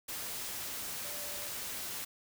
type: tone in noise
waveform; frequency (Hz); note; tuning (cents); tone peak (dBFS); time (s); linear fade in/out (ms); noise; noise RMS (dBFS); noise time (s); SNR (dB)
sine; 585; D5; -7; -50; 1.04-1.48; 10; white; -40; 0.08-2.05; -13
effects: none